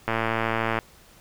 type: click train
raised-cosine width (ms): 0.5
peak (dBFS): -9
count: 81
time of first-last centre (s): 0.08-0.788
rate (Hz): 113
effects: pink hiss -53 dBFS RMS until 1.2 s